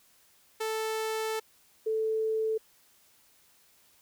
sawtooth / sine tone pair in turn, 440 / 440 Hz, A4 / A4, 0 / 0 cents, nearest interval unison, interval 0 cents, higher neither, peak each -26 dBFS, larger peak neither, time 0.6-1.4 / 1.86-2.58 s, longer first, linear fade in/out 10 ms, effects white hiss -63 dBFS RMS until 4.01 s

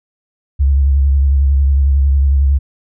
sine tone with vibrato, 69 Hz, C#2, 7 cents flat, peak -8 dBFS, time 0.59-2.59 s, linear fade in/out 20 ms, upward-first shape sine, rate 11 Hz, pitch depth 53 cents each way, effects none

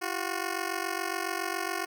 10% pulse ring-modulated tone, 363 Hz, F#4, 33 cents flat, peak -19 dBFS, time 0.01-1.86 s, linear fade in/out 20 ms, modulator 23.6 Hz, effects none

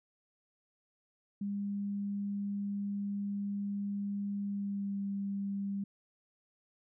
sine tone with pitch glide, 201.5 to 198.73 Hz, G3 to G3, +48 to +24 cents, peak -33 dBFS, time 1.41-5.84 s, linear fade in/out 5 ms, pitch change -24 cents, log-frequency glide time 4.42-5 s, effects none

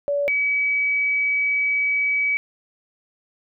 sine tone pair in turn, 572 / 2279 Hz, D5 / C#7, -46 / +47 cents, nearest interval 2 octaves, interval 2393 cents, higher second, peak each -19 / -18 dBFS, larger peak second, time 0.08-0.28 / 0.28-2.37 s, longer second, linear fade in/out 0 ms, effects none

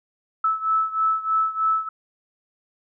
sine beating tone pair, 1306 / 1309.2 Hz, E6 / E6, -17 / -12 cents, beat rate 3.2 Hz, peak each -21 / -24 dBFS, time 0.44-1.89 s, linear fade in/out 5 ms, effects none

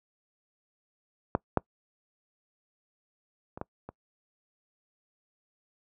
clicks, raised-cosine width 1 ms, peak -10 / -8 / -26 / -19 / -26 dBFS, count 5, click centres 1.351 / 1.573 / 3.575 / 3.614 / 3.89 s, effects noise-tail reverb RT60 0.1 s tail -25 dB re dry + high-pass 60 Hz 12 dB/octave

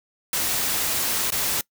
white noise with dropouts, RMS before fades -24 dBFS, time 0.33-1.61 s, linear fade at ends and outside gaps 2 ms, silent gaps 1.304-1.321 s, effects noise-tail reverb RT60 0.1 s tail -23 dB re dry

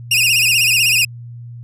sawtooth tone with vibrato, 2637 Hz, E7, in tune, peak -8 dBFS, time 0.11-1.05 s, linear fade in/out 5 ms, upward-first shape sine, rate 16 Hz, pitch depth 130 cents each way, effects added 119 Hz sine -30 dBFS peak until 1.63 s + resampled to 32000 Hz

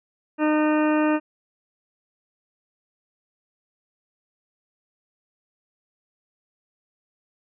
harmonic tone, 305.3 Hz, D#4, 33 cents flat, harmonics 1 / 2 / 3 / 4 / 5 / 6 / 8 / 9, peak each -19 / -25 / -29 / -31 / -33 / -35 / -37 / -38 dBFS, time 0.38-1.2 s, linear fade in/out 50 ms, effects none

